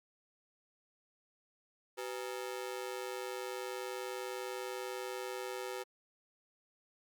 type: ring-modulated tone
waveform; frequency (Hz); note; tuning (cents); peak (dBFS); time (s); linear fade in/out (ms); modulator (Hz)
sawtooth; 440; A4; 0; -32; 1.97-5.84; 20; 60.1
effects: Opus 48 kbps